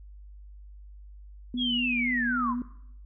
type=tone with vibrato; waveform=sine; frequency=243.7 Hz; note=B3; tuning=23 cents flat; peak=-28 dBFS; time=1.54-2.62 s; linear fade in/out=2 ms; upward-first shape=triangle; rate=3.9 Hz; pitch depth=40 cents each way
type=linear sweep; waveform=sine; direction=down; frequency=3381 to 936 Hz; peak=-26 dBFS; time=1.57-2.55 s; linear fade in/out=50 ms
effects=noise-tail reverb RT60 0.7 s tail -17 dB re dry + added 50 Hz sine -44 dBFS peak until 3.05 s